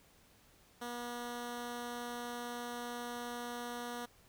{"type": "tone", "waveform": "10% pulse", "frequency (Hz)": 240.8, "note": "B3", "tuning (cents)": -44, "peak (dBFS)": -32, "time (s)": [0.81, 4.06], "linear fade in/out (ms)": 10, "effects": ["pink hiss -65 dBFS RMS until 4.28 s"]}